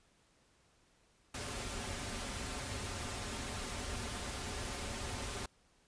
pink noise with comb filter, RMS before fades -41 dBFS, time 1.34-5.46 s, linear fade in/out 5 ms, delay 6.2 ms, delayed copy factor -0.55, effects pink hiss -70 dBFS RMS until 5.87 s + resampled to 22050 Hz

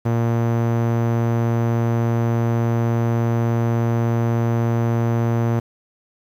sawtooth tone with low-pass filter, 116.54 Hz, A#2, in tune, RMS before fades -19 dBFS, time 0.05-5.6 s, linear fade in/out 10 ms, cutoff 1400 Hz, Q 0.55, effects 8-bit

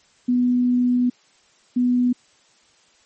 sine tone bursts at uneven times, 246.9 Hz, B3, in tune, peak -15 dBFS, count 2, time 0.28-1.1 / 1.76-2.13 s, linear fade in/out 10 ms, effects white hiss -57 dBFS RMS until 3.05 s + MP3 32 kbps

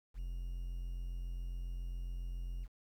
triangle tone, 43.65 Hz, F1, in tune, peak -36 dBFS, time 0.14-2.68 s, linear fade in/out 50 ms, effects 11-bit

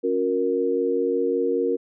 sine chord, F# major, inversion second, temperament equal with one note detuned, 277.2 / 362.4 / 466.2 Hz, C#4 / F#4 / A#4, 0 / -36 / 0 cents, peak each -27 / -25 / -22 dBFS, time 0.03-1.77 s, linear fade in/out 20 ms, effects none

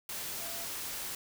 sine tone in noise, 678 Hz, E5, 49 cents sharp, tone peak -48 dBFS, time 0.4-0.65 s, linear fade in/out 2 ms, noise white, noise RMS -39 dBFS, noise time 0.09-1.15 s, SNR -12 dB, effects none

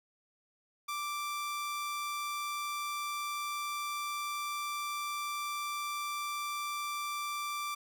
sawtooth tone, 1174.7 Hz, D6, in tune, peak -31 dBFS, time 0.88-7.75 s, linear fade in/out 10 ms, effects none

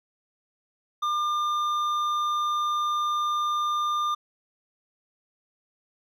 sine tone with hard clipping, 1200 Hz, D6, 37 cents sharp, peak -25 dBFS, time 1.02-4.15 s, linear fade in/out 10 ms, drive 7 dB, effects none

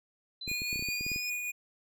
sine exponential sweep, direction up, 4012 to 5200 Hz, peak -38 dBFS, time 0.41-1.3 s, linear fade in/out 5 ms
square tone with tremolo, 2456 Hz, D#7, 23 cents flat, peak -32 dBFS, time 0.47-1.52 s, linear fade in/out 20 ms, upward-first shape triangle, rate 5 Hz, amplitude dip 35%
clicks, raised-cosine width 3 ms, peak -29 dBFS, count 12, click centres 0.478 / 0.515 / 0.619 / 0.729 / 0.759 / 0.794 / 0.825 / 0.887 / 1.01 / 1.065 / 1.117 / 1.161 s
effects none

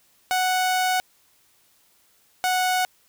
sawtooth tone pair in turn, 740 / 737.4 Hz, F#5 / F#5, 0 / -6 cents, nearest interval unison, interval 6 cents, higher first, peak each -16 dBFS, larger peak neither, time 0.31-1 / 2.44-2.85 s, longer first, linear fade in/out 0 ms, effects white hiss -61 dBFS RMS until 3.08 s

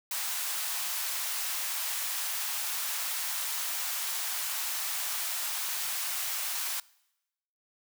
white high-pass noise, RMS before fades -33 dBFS, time 0.11-6.8 s, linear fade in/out 2 ms, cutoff 730 Hz, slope 24 dB/octave, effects noise-tail reverb RT60 0.9 s tail -23 dB re dry

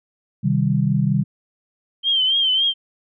sine chord, C minor, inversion none, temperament equal, 130.81 / 155.56 / 196 Hz, C3 / Eb3 / G3, 0 / 0 / 0 cents, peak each -20 dBFS, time 0.43-1.24 s, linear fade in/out 20 ms
sine tone with vibrato, 3136 Hz, G7, in tune, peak -15 dBFS, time 2.03-2.74 s, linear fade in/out 50 ms, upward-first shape triangle, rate 3.6 Hz, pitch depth 81 cents each way
effects none

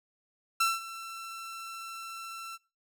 sawtooth tone with ADSR envelope, 1343 Hz, E6, 32 cents sharp, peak -19 dBFS, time 0.6-2.58 s, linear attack 8 ms, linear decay 190 ms, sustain -17 dB, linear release 35 ms, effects noise-tail reverb RT60 0.3 s tail -22 dB re dry

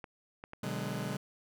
clicks, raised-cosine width 0.5 ms, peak -29 dBFS, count 3, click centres 0.042 / 0.439 / 0.534 s
sawtooth chord, G# half-diminished seventh, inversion first, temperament just, 124.59 / 149.51 / 186.89 / 207.7 Hz, B2 / D3 / F#3 / G#3, +16 / +31 / +18 / 0 cents, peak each -36 dBFS, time 0.63-1.17 s, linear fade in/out 5 ms
effects none

